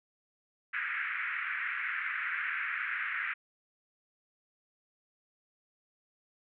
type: band-pass noise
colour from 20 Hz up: pink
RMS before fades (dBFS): -35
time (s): 0.73-3.34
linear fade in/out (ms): 10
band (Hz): 1400 to 2300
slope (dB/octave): 48
effects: none

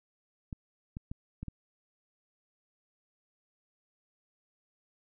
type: clicks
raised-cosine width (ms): 5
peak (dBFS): -26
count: 5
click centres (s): 0.528 / 0.969 / 1.115 / 1.43 / 1.483
effects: none

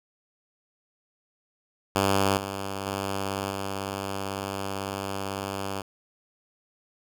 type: tone with level steps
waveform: 5% pulse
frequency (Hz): 98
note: G2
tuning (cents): 0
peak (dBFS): -10 / -20 / -17 / -19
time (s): 1.95-5.82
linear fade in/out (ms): 10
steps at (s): 2.37 / 2.86 / 3.51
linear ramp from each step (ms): 2
effects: none

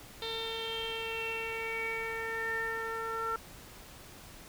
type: tone with low-pass filter sweep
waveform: sawtooth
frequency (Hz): 451.7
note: A4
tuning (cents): +45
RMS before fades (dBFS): -36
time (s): 0.22-3.36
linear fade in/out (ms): 2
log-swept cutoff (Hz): 3800 to 1400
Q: 9.4
effects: pink hiss -51 dBFS RMS until 4.48 s

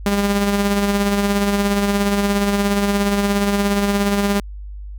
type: tone with tremolo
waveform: sawtooth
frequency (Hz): 201.4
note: G3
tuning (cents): +47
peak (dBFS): -10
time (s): 0.06-4.4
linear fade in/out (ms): 2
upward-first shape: sine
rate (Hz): 17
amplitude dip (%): 40
effects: added 50 Hz sine -29 dBFS peak until 4.98 s

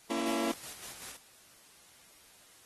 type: chord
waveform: sawtooth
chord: A# diminished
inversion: none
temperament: just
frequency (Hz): 233.1 / 279.7 / 335.6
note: A#3 / C#4 / E4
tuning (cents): 0 / +16 / +31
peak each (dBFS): -32 / -32 / -30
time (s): 0.1-0.52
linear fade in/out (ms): 5
type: noise with tremolo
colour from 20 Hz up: white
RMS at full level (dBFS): -44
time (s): 0.25-1.18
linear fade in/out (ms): 20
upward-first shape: square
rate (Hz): 5.2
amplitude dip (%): 45
effects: white hiss -59 dBFS RMS until 2.65 s + AAC 32 kbps

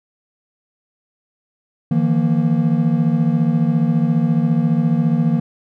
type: chord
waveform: triangle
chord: Eb suspended second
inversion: none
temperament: equal with one note detuned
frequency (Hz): 155.56 / 170.13 / 233.1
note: Eb3 / F3 / Bb3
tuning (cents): 0 / -45 / 0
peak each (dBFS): -16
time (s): 1.91-5.4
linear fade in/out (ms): 5
effects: none

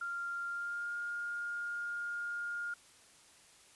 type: tone with pitch glide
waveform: sine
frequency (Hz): 1392 to 1415.5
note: F6 to F6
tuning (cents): -6 to +23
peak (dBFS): -36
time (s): 0.01-2.74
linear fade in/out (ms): 5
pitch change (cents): +29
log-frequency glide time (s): 0.47-0.94
effects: white hiss -61 dBFS RMS until 3.75 s + resampled to 24000 Hz

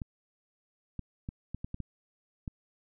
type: clicks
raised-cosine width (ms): 5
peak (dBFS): -24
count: 8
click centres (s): 0.018 / 0.993 / 1.289 / 1.546 / 1.645 / 1.744 / 1.803 / 2.478
effects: none

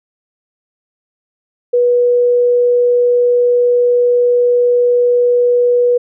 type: tone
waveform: sine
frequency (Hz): 487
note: B4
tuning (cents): -24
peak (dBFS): -8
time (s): 1.73-5.98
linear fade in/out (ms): 10
effects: none

